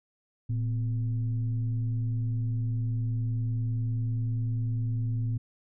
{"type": "tone with frequency modulation", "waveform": "sine", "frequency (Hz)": 115.1, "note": "A#2", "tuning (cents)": -22, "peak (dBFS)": -26, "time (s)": [0.49, 5.38], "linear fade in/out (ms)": 10, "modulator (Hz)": 140, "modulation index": 0.37, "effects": []}